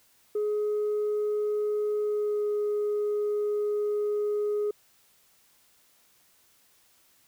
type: tone with pitch glide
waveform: sine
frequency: 420.1 to 416.7 Hz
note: G#4 to G#4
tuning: +20 to +6 cents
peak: -23 dBFS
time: 0.35-4.71 s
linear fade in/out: 5 ms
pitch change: -14 cents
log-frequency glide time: 2.01-2.48 s
effects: tanh soft clip ceiling -23 dBFS + white hiss -63 dBFS RMS until 7.27 s